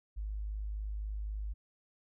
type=tone; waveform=sine; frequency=51.91 Hz; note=G#1; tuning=in tune; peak=-35 dBFS; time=0.16-1.54 s; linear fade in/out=20 ms; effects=none